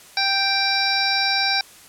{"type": "harmonic tone with a mistuned harmonic", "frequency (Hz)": 784, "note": "G5", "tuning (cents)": 0, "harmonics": [1, 2, 3, 5, 6, 7], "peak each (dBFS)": [-25, -25, -25, -25, -25, -25], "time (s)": [0.17, 1.61], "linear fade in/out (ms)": 2, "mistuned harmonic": 6, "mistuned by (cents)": 16, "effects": ["white hiss -46 dBFS RMS until 1.88 s", "low-pass 12000 Hz 12 dB/octave"]}